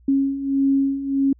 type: beating tone pair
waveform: sine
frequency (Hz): 272.6 / 274.2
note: C#4 / C#4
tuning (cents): -29 / -19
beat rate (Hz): 1.6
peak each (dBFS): -23 / -18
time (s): 0.08-1.33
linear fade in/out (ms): 5
effects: added 60 Hz sine -49 dBFS peak until 1.39 s